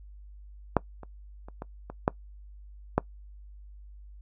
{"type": "clicks", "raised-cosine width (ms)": 1, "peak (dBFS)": [-6, -28, -30, -22, -24, -7, -7], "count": 7, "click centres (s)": [0.767, 1.033, 1.485, 1.621, 1.9, 2.079, 2.98], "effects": ["noise-tail reverb RT60 0.1 s tail -21 dB re dry", "added 50 Hz sine -45 dBFS peak until 4.21 s"]}